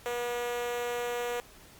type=tone with high-pass filter; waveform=5% pulse; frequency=241.3 Hz; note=B3; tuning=40 cents flat; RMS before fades=-33 dBFS; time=0.06-1.4 s; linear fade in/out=0 ms; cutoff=520 Hz; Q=7.2; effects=pink hiss -54 dBFS RMS until 1.79 s + Opus 48 kbps